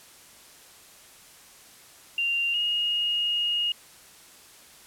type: tone pair in turn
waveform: sine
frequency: 2780 / 2863 Hz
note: F7 / F7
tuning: -9 / +42 cents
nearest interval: minor second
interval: 51 cents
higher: second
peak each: -23 dBFS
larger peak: neither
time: 2.18-2.54 / 2.54-3.72 s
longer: second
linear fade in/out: 2 ms
effects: white hiss -51 dBFS RMS until 4.86 s + low-pass 12000 Hz 12 dB/octave